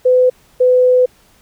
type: tone pair in turn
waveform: sine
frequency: 505 / 503.1 Hz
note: B4 / B4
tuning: +39 / +32 cents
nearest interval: unison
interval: 7 cents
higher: first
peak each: -7 dBFS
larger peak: neither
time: 0.05-0.3 / 0.6-1.06 s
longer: second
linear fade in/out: 10 ms
effects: pink hiss -51 dBFS RMS until 1.41 s